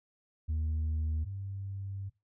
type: tone pair in turn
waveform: sine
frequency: 78.3 / 97.85 Hz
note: D#2 / G2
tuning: +11 / -3 cents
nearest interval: major third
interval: 386 cents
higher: second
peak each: -27 / -36 dBFS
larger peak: first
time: 0.48-1.25 / 1.25-2.1 s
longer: second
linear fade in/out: 20 ms
effects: noise-tail reverb RT60 0.2 s tail -17 dB re dry + tanh soft clip ceiling -28 dBFS